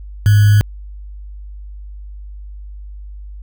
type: tone with sample-and-hold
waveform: sine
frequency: 103.6 Hz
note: G#2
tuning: 4 cents flat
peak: -6 dBFS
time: 0.26-0.61 s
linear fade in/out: 0 ms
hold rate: 1575 Hz
effects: added 50 Hz sine -29 dBFS peak until 3.42 s